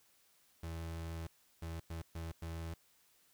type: tone bursts at uneven times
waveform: 35% pulse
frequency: 82.41 Hz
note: E2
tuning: in tune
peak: -39 dBFS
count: 5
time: 0.63-1.27 / 1.62-1.8 / 1.9-2.02 / 2.15-2.32 / 2.42-2.74 s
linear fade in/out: 5 ms
effects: white hiss -70 dBFS RMS until 3.33 s